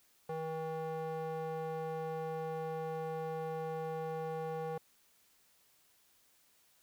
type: tone with band-pass filter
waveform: square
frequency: 160 Hz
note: D#3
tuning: 49 cents sharp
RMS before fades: -39 dBFS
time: 0.29-4.78 s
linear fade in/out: 5 ms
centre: 620 Hz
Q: 2.4
effects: white hiss -69 dBFS RMS until 6.82 s